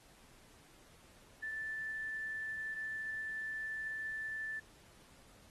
sine tone with quantisation, 1760 Hz, A6, in tune, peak -38 dBFS, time 1.42-4.6 s, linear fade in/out 10 ms, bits 11, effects pink hiss -63 dBFS RMS until 5.5 s + AAC 32 kbps

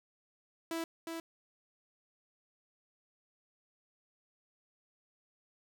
sawtooth tone with echo, 329.6 Hz, E4, in tune, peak -31 dBFS, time 0.71-0.84 s, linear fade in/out 2 ms, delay 360 ms, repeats 1, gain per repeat -4 dB, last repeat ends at 1.2 s, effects none

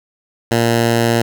10% pulse tone, 116.54 Hz, A#2, in tune, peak -4 dBFS, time 0.51-1.22 s, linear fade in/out 5 ms, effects none

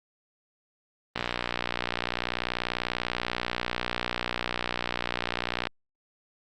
click train, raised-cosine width 0.3 ms, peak -11 dBFS, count 273, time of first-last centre 1.16-5.671 s, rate 60.3 Hz, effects Opus 32 kbps

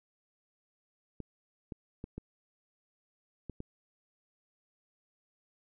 clicks, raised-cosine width 3 ms, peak -27 dBFS, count 6, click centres 1.203 / 1.722 / 2.041 / 2.18 / 3.497 / 3.604 s, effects none

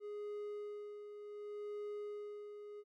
triangle tone with tremolo, 415.3 Hz, G#4, in tune, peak -39 dBFS, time 0-2.84 s, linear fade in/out 50 ms, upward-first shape sine, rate 0.67 Hz, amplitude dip 55%, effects none

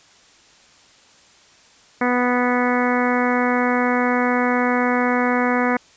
harmonic tone with a mistuned harmonic, 246.9 Hz, B3, in tune, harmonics 1 / 2 / 3 / 4 / 5 / 6 / 7 / 8 / 9, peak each -20 / -23 / -25 / -26 / -27 / -28 / -28 / -29 / -30 dBFS, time 2.01-5.77 s, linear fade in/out 5 ms, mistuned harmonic 9, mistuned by -17 cents, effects white hiss -51 dBFS RMS until 5.96 s + resampled to 16000 Hz

